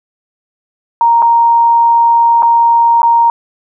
sine tone with dropouts, 932.3 Hz, A#5, in tune, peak -5 dBFS, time 1.01-3.3 s, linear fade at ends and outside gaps 1 ms, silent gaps 1.221-1.225 / 2.423-2.43 / 3.019-3.03 s, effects none

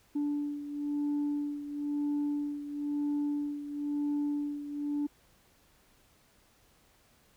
sine beating tone pair, 291 / 292 Hz, D4 / D4, -16 / -10 cents, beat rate 1 Hz, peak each -30 / -35 dBFS, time 0.15-5.07 s, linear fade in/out 10 ms, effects tanh soft clip ceiling -26 dBFS + pink hiss -65 dBFS RMS until 7.36 s

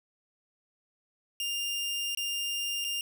sawtooth tone with dropouts, 2802 Hz, F7, 5 cents sharp, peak -27 dBFS, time 1.4-3.01 s, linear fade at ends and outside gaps 1 ms, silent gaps 2.149-2.173 / 2.843-2.847 s, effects none

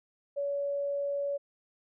sine tone, 566 Hz, C#5, 36 cents sharp, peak -29 dBFS, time 0.36-1.38 s, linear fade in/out 20 ms, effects none

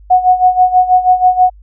sine tone with tremolo, 734 Hz, F#5, 14 cents flat, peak -3 dBFS, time 0.1-1.5 s, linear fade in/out 10 ms, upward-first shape sine, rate 6.2 Hz, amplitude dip 80%, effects added 50 Hz sine -36 dBFS peak until 1.62 s

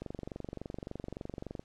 click train, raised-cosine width 2 ms, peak -26 dBFS, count 38, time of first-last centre 0.02-1.594 s, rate 23.5 Hz, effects pink hiss -68 dBFS RMS until 1.64 s + low-pass 6000 Hz 12 dB/octave

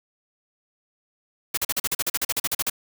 white noise bursts, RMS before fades -24 dBFS, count 16, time 1.54-2.699 s, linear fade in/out 5 ms, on 34 ms, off 41 ms, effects none

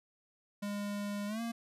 square tone with pitch glide, 204.1 to 231.8 Hz, G#3 to A#3, -30 to -10 cents, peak -36 dBFS, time 0.62-1.52 s, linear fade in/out 10 ms, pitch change +220 cents, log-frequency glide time 1.27-1.41 s, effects resampled to 32000 Hz

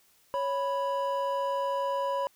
triangle tone pair together, 554.4 / 987.8 Hz, C#5 / B5, 0 / 0 cents, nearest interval minor seventh, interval 1000 cents, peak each -28 dBFS, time 0.34-2.27 s, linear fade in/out 0 ms, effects white hiss -64 dBFS RMS until 2.35 s

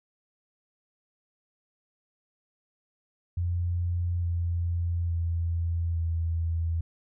sine tone with pitch steps, 87.31 / 85.81 / 84.34 / 82.89 Hz, F2 / F2 / E2 / E2, 0 / -30 / +40 / +10 cents, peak -25 dBFS, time 3.37-6.81 s, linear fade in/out 5 ms, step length 860 ms, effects none

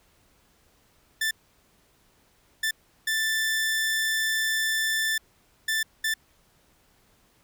sawtooth tone bursts at uneven times, 1767 Hz, A6, 7 cents sharp, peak -20 dBFS, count 5, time 1.21-1.31 / 2.63-2.71 / 3.07-5.18 / 5.68-5.83 / 6.04-6.14 s, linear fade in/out 5 ms, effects pink hiss -63 dBFS RMS until 7.43 s

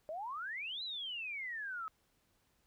sine exponential two-way sweep, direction up then down, 595 to 4083 to 1267 Hz, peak -39 dBFS, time 0.09-1.88 s, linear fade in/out 0 ms, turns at 0.83 s, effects pink hiss -75 dBFS RMS until 2.66 s

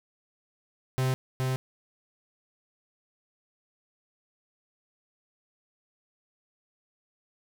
45% pulse tone with echo, 130 Hz, C3, 11 cents flat, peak -24 dBFS, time 0.98-1.14 s, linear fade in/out 0 ms, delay 420 ms, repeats 1, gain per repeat -2 dB, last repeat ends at 1.56 s, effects none

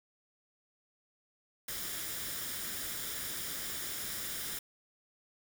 white noise with comb filter, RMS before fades -39 dBFS, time 1.68-4.59 s, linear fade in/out 5 ms, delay 0.57 ms, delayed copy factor +0.5, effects none

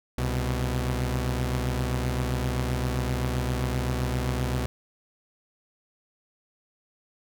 sawtooth tone pair together, 66.03 / 124.4 Hz, C2 / B2, +16 / +13 cents, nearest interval major seventh, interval 1097 cents, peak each -24 dBFS, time 0.18-4.66 s, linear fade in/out 0 ms, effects none

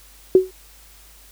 sine tone with exponential decay, 373.5 Hz, F#4, 16 cents sharp, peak -4 dBFS, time 0.35-0.51 s, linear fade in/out 2 ms, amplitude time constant 34 ms, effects added 50 Hz sine -49 dBFS peak until 1.31 s + white hiss -49 dBFS RMS until 1.31 s

